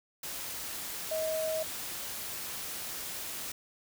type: tone in noise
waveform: sine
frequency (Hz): 634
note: D#5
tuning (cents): +32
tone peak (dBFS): -30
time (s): 1.11-1.63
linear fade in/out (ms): 5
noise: white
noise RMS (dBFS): -39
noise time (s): 0.23-3.52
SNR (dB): +6
effects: none